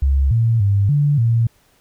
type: tone with pitch steps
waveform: sine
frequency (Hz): 68.4 / 114.6 / 100.1 / 145.3 / 115.7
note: C#2 / A#2 / G2 / D3 / A#2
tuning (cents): -23 / -29 / +37 / -18 / -13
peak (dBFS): -12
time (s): 0.02-1.47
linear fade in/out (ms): 5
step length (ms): 290
effects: pink hiss -57 dBFS RMS until 1.8 s